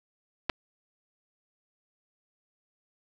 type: clicks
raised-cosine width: 0.3 ms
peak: -15 / -10 dBFS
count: 2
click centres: 0.495 / 0.498 s
effects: none